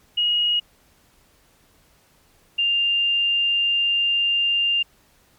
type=tone pair in turn; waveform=sine; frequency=2886 / 2797 Hz; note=F#7 / F7; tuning=-44 / +2 cents; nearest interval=minor second; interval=54 cents; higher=first; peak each=-17 dBFS; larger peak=neither; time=0.17-0.6 / 2.58-4.83 s; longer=second; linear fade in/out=10 ms; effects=pink hiss -58 dBFS RMS until 5.38 s + MP3 96 kbps